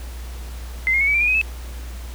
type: tone with pitch steps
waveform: sine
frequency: 2067 / 2136 / 2208 / 2282 / 2358 / 2437 / 2518 / 2603 Hz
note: C7 / C7 / C#7 / C#7 / D7 / D#7 / D#7 / E7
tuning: -22 / +35 / -7 / +50 / +6 / -37 / +20 / -22 cents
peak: -15 dBFS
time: 0.87-1.414 s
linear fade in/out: 0 ms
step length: 68 ms
effects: added 60 Hz sine -30 dBFS peak until 2.14 s + pink hiss -42 dBFS RMS until 2.14 s